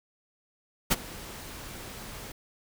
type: noise with ADSR envelope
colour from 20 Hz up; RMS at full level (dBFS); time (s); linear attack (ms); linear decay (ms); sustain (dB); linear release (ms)
pink; -20; 0.9-2.32; 21; 28; -22; 5
effects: none